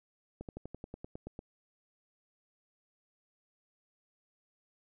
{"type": "slowing click train", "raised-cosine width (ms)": 2, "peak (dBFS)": -29, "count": 11, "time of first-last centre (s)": [0.41, 1.391], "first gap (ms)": 78, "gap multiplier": 1.05, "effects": []}